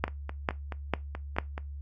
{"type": "two click trains", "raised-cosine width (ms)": 0.5, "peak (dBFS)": [-21, -10], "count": [8, 4], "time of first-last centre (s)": [[0.08, 1.579], [0.04, 1.385]], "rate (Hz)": [4.67, 2.23], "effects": ["noise-tail reverb RT60 0.2 s tail -20 dB re dry", "added 71 Hz sine -37 dBFS peak until 1.81 s"]}